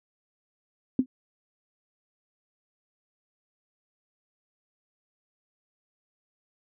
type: tone with exponential decay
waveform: sine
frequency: 257.7 Hz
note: C4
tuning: 26 cents flat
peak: -14 dBFS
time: 0.99-1.06 s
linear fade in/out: 2 ms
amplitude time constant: 15 ms
effects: none